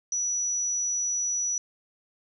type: tone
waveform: sine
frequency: 5890 Hz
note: F#8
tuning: 9 cents flat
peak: -25 dBFS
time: 0.12-1.58 s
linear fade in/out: 2 ms
effects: none